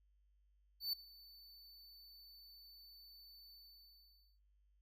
square tone with ADSR envelope, 4513 Hz, C#8, 30 cents sharp, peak -35 dBFS, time 0.8-4.39 s, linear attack 130 ms, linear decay 6 ms, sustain -23 dB, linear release 860 ms, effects noise-tail reverb RT60 0.5 s tail -20 dB re dry + added 50 Hz sine -70 dBFS peak until 4.81 s

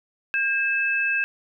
sine tone pair together, 1609.5 / 2612 Hz, G6 / E7, +45 / -17 cents, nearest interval minor sixth, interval 838 cents, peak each -23 dBFS, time 0.34-1.24 s, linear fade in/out 0 ms, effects none

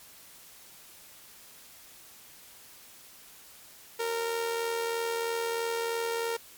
sawtooth tone with amplitude modulation, 461.9 Hz, A#4, 16 cents flat, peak -23 dBFS, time 3.99-6.37 s, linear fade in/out 10 ms, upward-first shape sine, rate 83.1 Hz, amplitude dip 45%, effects white hiss -52 dBFS RMS until 6.57 s + MP3 96 kbps

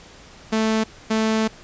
sawtooth tone pair in turn, 220 / 220 Hz, A3 / A3, 0 / 0 cents, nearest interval unison, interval 0 cents, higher neither, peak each -14 / -14 dBFS, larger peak neither, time 0.52-0.84 / 1.1-1.48 s, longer second, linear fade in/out 10 ms, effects pink hiss -45 dBFS RMS until 1.63 s + resampled to 16000 Hz

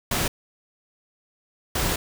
pink noise bursts at uneven times, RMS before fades -24 dBFS, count 2, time 0.11-0.28 / 1.75-1.96 s, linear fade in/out 5 ms, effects none

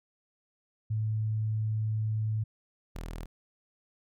sine / sawtooth tone pair in turn, 108.8 / 40.75 Hz, A2 / E1, -19 / -19 cents, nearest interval octave + perfect fourth, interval 1700 cents, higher first, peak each -27 / -33 dBFS, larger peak first, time 0.9-2.44 / 2.95-3.26 s, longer first, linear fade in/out 10 ms, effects none

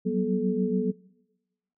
sine tone cluster, 184.7 / 191.7 / 242.4 / 431.5 Hz, F#3 / G3 / B3 / A4, -3 / -38 / -32 / -34 cents, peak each -29 dBFS, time 0.05-0.92 s, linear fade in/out 20 ms, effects noise-tail reverb RT60 1.0 s tail -22 dB re dry

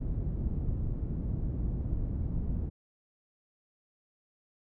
pink low-pass noise, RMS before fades -32 dBFS, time 0-2.7 s, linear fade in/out 20 ms, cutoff 180 Hz, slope 12 dB/octave, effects none

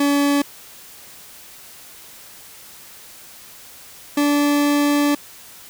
40% pulse tone pair in turn, 284.8 / 289.9 Hz, C#4 / D4, +47 / -22 cents, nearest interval unison, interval 31 cents, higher second, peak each -14 dBFS, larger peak neither, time 0-0.42 / 4.17-5.15 s, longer second, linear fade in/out 5 ms, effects white hiss -42 dBFS RMS until 5.69 s

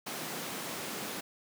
pink high-pass noise, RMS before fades -39 dBFS, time 0.06-1.21 s, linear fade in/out 10 ms, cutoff 160 Hz, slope 24 dB/octave, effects none

